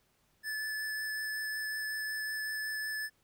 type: tone with vibrato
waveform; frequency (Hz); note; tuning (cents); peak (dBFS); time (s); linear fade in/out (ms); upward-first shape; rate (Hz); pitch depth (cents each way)
square; 1737; A6; -23; -35; 0.43-3.1; 50; triangle; 5.4; 10
effects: pink hiss -72 dBFS RMS until 3.23 s